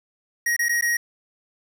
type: tone with dropouts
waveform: square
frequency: 1889 Hz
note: A#6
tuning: 22 cents sharp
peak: -20 dBFS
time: 0.46-0.97 s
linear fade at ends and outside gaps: 5 ms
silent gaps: 0.565-0.591 / 0.685-0.692 / 0.811-0.823 s
effects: 8-bit